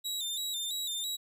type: tone with vibrato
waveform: sawtooth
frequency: 3729 Hz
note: A#7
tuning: in tune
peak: -30 dBFS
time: 0.04-1.17 s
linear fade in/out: 20 ms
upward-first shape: square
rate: 3 Hz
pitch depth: 63 cents each way
effects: none